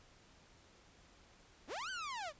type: linear two-way sweep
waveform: sawtooth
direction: up then down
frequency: 164.81 to 1568 to 547 Hz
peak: -37 dBFS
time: 1.67-2.33 s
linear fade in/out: 50 ms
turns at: 1.9 s
effects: pink hiss -64 dBFS RMS until 2.39 s + resampled to 16000 Hz